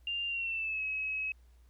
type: tone with pitch glide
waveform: sine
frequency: 2794 to 2562 Hz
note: F7 to E7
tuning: 0 to -50 cents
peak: -32 dBFS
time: 0.07-1.32 s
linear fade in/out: 2 ms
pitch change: -150 cents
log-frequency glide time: 0.27-0.83 s
effects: added 60 Hz sine -57 dBFS peak until 1.69 s + pink hiss -73 dBFS RMS until 1.69 s